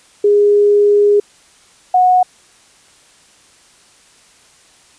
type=tone pair in turn; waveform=sine; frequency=411.1 / 732.5 Hz; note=G#4 / F#5; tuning=-18 / -18 cents; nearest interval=minor seventh; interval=1000 cents; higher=second; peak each=-7 dBFS; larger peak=neither; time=0.24-1.2 / 1.94-2.23 s; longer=first; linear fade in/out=5 ms; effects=white hiss -48 dBFS RMS until 4.98 s + resampled to 22050 Hz